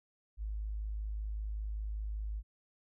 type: tone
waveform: sine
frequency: 52.6 Hz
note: G#1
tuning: 23 cents sharp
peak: -35 dBFS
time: 0.37-2.43 s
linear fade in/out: 50 ms
effects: none